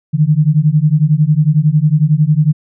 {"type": "beating tone pair", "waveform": "sine", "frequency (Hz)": [146.83, 157.83], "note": ["D3", "D#3"], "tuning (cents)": [0, 25], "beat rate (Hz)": 11, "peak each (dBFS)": -11, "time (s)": [0.13, 2.53], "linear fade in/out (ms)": 20, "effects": []}